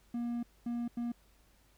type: tone bursts at uneven times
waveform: triangle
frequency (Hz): 237.7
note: A#3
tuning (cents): +34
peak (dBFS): -31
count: 3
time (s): 0.14-0.43 / 0.66-0.88 / 0.97-1.12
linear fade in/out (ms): 5
effects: added 50 Hz sine -65 dBFS peak until 1.77 s + pink hiss -68 dBFS RMS until 1.77 s